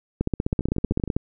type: two click trains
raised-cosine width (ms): 3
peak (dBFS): -16 / -9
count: 8 / 16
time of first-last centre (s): 0.53-1.077 / 0.21-1.165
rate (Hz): 12.8 / 15.7
effects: none